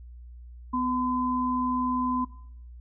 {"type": "tone pair together", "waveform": "sine", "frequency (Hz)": [250.6, 1017.9], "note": ["B3", "C6"], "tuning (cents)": [25, -48], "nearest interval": "2 octaves", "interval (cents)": 2427, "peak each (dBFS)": -27, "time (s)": [0.73, 2.25], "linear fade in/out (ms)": 10, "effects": ["noise-tail reverb RT60 0.7 s tail -19 dB re dry", "added 60 Hz sine -42 dBFS peak until 2.8 s"]}